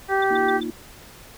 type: harmonic tone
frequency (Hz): 388.7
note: G4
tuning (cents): -15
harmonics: 1 / 2 / 3 / 4 / 5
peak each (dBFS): -22 / -22 / -29 / -25 / -30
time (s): 0.08-0.61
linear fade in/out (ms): 50
type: tone bursts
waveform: sine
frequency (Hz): 3546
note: A7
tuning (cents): +13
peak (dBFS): -30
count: 4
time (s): 0.22-0.634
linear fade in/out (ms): 5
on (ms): 21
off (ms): 110
type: chord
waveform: sine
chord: Bb suspended fourth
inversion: none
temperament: equal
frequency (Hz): 233.1 / 311.1 / 349.2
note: Bb3 / Eb4 / F4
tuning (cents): 0 / 0 / 0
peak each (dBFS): -30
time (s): 0.3-0.71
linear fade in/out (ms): 10
effects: pink hiss -45 dBFS RMS until 1.37 s